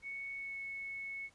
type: tone with pitch glide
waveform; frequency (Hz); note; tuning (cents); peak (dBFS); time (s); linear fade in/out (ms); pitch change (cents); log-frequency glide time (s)
sine; 2217 to 2202; C#7 to C#7; 0 to -12; -40; 0.02-1.3; 50; -12; 0.34-0.57
effects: pink hiss -67 dBFS RMS until 1.34 s + resampled to 22050 Hz